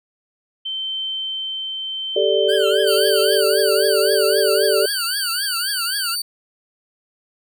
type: tone with tremolo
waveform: sine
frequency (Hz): 3100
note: G7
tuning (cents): -20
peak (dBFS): -22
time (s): 0.65-3.41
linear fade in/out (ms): 10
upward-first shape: triangle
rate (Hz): 0.67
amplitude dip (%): 25
type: chord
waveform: sine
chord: G suspended second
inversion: none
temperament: equal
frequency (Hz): 392 / 440 / 587.3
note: G4 / A4 / D5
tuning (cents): 0 / 0 / 0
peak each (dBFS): -19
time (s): 2.16-4.86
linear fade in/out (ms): 5
type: tone with vibrato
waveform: 25% pulse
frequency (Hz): 1495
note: F#6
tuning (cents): +17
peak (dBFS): -21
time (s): 2.48-6.16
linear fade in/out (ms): 20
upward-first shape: triangle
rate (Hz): 3.8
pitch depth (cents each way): 210
type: tone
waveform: sawtooth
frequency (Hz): 4575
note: D8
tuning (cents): -46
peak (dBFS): -19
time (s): 2.87-6.22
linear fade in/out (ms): 5
effects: none